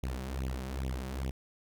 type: tone with flanger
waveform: sawtooth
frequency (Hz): 65.3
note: C2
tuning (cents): -3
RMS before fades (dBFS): -36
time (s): 0.03-1.31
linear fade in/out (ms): 5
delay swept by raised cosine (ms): 0.3 to 5.5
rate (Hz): 2.4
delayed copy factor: +1
effects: none